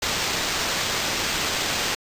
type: noise with sample-and-hold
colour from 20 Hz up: blue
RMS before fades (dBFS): -25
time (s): 0.02-1.95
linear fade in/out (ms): 5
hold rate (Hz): 11025
effects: resampled to 32000 Hz